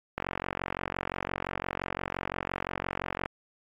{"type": "click train", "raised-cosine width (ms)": 0.5, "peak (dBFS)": -15, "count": 142, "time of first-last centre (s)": [0.18, 3.259], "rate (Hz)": 45.8, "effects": ["AAC 64 kbps"]}